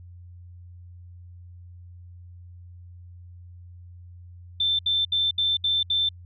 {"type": "tone bursts", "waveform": "sine", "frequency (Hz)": 3552, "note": "A7", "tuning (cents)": 16, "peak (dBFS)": -20, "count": 6, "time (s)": [4.6, 6.09], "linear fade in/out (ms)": 5, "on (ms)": 190, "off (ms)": 70, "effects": ["added 88 Hz sine -42 dBFS peak until 6.25 s"]}